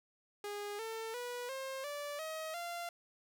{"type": "tone with pitch steps", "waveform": "sawtooth", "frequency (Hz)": [410.8, 448, 488.5, 532.7, 581, 633.5, 690.9], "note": ["G#4", "A4", "B4", "C5", "D5", "D#5", "F5"], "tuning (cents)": [-19, 31, -19, 31, -19, 31, -19], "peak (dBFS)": -36, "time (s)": [0.44, 2.89], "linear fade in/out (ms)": 2, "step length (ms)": 350, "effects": []}